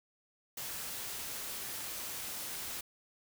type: noise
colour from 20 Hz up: white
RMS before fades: -41 dBFS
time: 0.57-2.81 s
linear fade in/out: 5 ms
effects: none

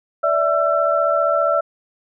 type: tone cluster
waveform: sine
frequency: 580 / 655 / 1342 Hz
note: D5 / E5 / E6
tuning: -22 / -11 / +31 cents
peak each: -19 dBFS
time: 0.23-1.61 s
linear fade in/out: 10 ms
effects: none

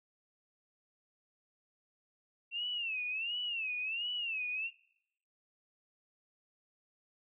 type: tone with vibrato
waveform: sine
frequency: 2697 Hz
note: E7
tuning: 39 cents sharp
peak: -34 dBFS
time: 2.51-4.71 s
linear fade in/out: 50 ms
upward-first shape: sine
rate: 1.4 Hz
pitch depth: 160 cents each way
effects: noise-tail reverb RT60 0.8 s tail -23 dB re dry

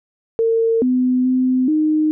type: tone with pitch steps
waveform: sine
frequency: 454.4 / 252.9 / 256.1 / 308.4 Hz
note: A#4 / B3 / C4 / D#4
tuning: -44 / +41 / -37 / -15 cents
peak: -13 dBFS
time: 0.39-2.11 s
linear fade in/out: 0 ms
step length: 430 ms
effects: none

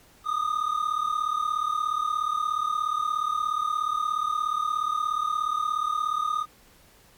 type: tone pair together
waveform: triangle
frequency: 1210 / 1246.9 Hz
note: D#6 / D#6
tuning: -49 / +3 cents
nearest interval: minor second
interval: 52 cents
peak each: -25 dBFS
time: 0.24-6.46 s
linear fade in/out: 50 ms
effects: pink hiss -56 dBFS RMS until 7.17 s + MP3 96 kbps

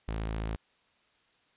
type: tone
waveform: sawtooth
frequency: 54.5 Hz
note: A1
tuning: 16 cents flat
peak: -28 dBFS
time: 0.08-0.56 s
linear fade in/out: 0 ms
effects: white hiss -68 dBFS RMS until 1.56 s + resampled to 8000 Hz

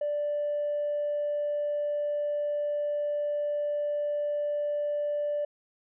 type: tone with tanh clipping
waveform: triangle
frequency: 587.3 Hz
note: D5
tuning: in tune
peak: -26 dBFS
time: 0.01-5.45 s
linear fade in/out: 5 ms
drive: 1 dB
effects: resampled to 8000 Hz

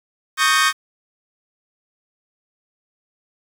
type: chord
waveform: sawtooth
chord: Eb dominant seventh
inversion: third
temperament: equal with one note detuned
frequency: 1108.7 / 1244.5 / 1568 / 1835.8 Hz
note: Db6 / Eb6 / G6 / Bb6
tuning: 0 / 0 / 0 / -27 cents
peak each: -16 dBFS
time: 0.37-0.73 s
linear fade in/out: 50 ms
effects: low-pass 11000 Hz 12 dB/octave + 7-bit

